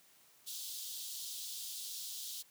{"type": "high-pass noise", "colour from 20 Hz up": "pink", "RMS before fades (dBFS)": -44, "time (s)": [0.46, 2.43], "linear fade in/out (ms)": 20, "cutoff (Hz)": 3300, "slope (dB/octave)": 48, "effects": ["white hiss -65 dBFS RMS until 2.5 s", "high-pass 80 Hz 12 dB/octave"]}